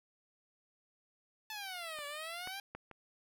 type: exponential two-way sweep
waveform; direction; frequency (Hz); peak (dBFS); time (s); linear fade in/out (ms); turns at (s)
10% pulse; down then up; 880 to 570 to 804; -33; 1.5-2.6; 2; 2.06
type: clicks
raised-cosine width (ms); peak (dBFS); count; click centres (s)
0.5; -36 / -29 / -29 / -35; 4; 1.988 / 2.474 / 2.75 / 2.913
effects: none